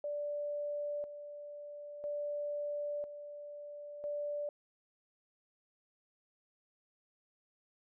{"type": "tone with tremolo", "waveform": "sine", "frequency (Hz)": 585, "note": "D5", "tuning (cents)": -7, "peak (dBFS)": -35, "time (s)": [0.04, 4.49], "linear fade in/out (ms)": 2, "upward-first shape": "square", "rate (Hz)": 0.5, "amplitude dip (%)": 65, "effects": []}